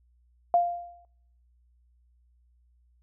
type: tone with exponential decay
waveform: sine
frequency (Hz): 697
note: F5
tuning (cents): -4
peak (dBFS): -16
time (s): 0.54-1.05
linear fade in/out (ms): 1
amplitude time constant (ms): 110
effects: noise-tail reverb RT60 0.7 s tail -21 dB re dry + added 60 Hz sine -61 dBFS peak until 3.02 s